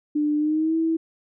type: tone with pitch glide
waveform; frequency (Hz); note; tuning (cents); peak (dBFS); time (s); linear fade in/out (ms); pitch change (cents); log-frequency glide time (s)
sine; 298.1 to 325.1; D4 to E4; +26 to -24; -19; 0.15-0.97; 10; +150; 0.37-0.76
effects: none

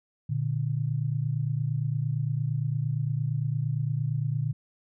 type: tone pair together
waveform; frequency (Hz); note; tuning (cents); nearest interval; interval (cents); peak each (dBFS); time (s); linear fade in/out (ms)
sine; 118.5 / 147.23; A#2 / D3; +29 / +5; major third; 376; -28; 0.29-4.53; 10
effects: none

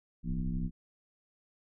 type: tone with frequency modulation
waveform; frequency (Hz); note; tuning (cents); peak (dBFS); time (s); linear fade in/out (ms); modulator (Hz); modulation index
sine; 103.1; G#2; -12; -30; 0.23-0.71; 50; 64.7; 2
effects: none

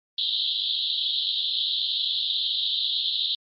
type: band-pass noise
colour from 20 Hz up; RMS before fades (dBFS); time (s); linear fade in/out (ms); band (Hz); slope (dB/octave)
white; -26; 0.18-3.35; 2; 3200 to 4100; 96
effects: MP3 32 kbps

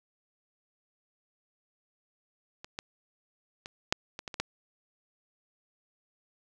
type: clicks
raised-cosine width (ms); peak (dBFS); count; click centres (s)
0.2; -25 / -18 / -23 / -6 / -21 / -20 / -22 / -12; 8; 2.645 / 2.789 / 3.659 / 3.925 / 4.191 / 4.278 / 4.342 / 4.4
effects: none

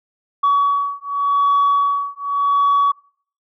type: beating tone pair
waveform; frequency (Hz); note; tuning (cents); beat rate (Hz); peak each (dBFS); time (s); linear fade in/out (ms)
sine; 1131 / 1131.87; C#6 / C#6; +34 / +36; 0.87; -16; 0.43-2.92; 10
effects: noise-tail reverb RT60 0.5 s tail -23 dB re dry + tanh soft clip ceiling -9 dBFS

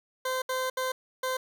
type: tone bursts at uneven times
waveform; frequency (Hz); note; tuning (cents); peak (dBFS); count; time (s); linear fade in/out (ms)
20% pulse; 516; C5; -24; -23; 4; 0.25-0.42 / 0.49-0.7 / 0.77-0.92 / 1.23-1.37; 5
effects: 9-bit

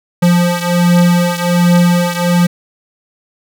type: beating tone pair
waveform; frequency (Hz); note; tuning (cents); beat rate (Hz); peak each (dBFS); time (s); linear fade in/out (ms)
square; 174.61 / 175.91; F3 / F3; 0 / +13; 1.3; -11 / -14; 0.22-2.47; 10
effects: none

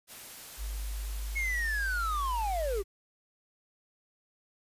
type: noise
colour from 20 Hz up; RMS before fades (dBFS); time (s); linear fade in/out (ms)
white; -46; 0.07-2.84; 50
type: tone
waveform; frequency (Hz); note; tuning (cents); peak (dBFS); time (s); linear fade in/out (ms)
sine; 51.6; G#1; -10; -33; 0.57-2.84; 50
type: linear sweep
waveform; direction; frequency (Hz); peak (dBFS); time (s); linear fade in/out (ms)
triangle; down; 2200 to 367.9; -28; 1.35-2.83; 20
effects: resampled to 32000 Hz

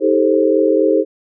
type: chord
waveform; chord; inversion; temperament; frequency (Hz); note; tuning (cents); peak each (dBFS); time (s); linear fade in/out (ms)
sine; A half-diminished seventh; second; just; 316.8 / 396 / 440 / 528; Eb4 / G4 / A4 / C5; +31 / +18 / 0 / +16; -16; 0-1.05; 50
effects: none

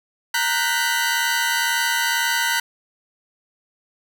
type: tone cluster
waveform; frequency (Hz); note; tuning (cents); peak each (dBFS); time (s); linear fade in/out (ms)
sawtooth; 928 / 1466 / 1548 / 1987; A#5 / F#6 / G6 / B6; -8 / -16 / -22 / +10; -21; 0.34-2.6; 5
effects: none

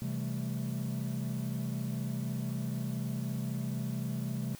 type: chord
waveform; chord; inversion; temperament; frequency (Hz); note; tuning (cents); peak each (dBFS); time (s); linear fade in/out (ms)
triangle; A minor seventh; first; equal; 130.81 / 164.81 / 196 / 220; C3 / E3 / G3 / A3; 0 / 0 / 0 / 0; -33 / -38 / -37 / -36; 0.02-4.55; 0
effects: tanh soft clip ceiling -24 dBFS + white hiss -53 dBFS RMS until 4.59 s

